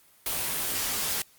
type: noise with comb filter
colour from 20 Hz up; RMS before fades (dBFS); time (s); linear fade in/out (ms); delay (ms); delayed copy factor
white; -29; 0.26-1.22; 2; 17; -0.6
effects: white hiss -59 dBFS RMS until 1.38 s + Opus 32 kbps